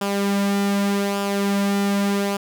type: tone with flanger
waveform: sawtooth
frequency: 200 Hz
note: G3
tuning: 35 cents sharp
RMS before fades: -21 dBFS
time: 0.01-2.37 s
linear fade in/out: 5 ms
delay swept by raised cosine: 0.48 to 3.18 ms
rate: 0.84 Hz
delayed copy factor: -0.5
effects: none